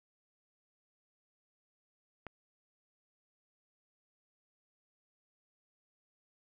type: click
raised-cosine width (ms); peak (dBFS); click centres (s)
0.5; -28; 2.267
effects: none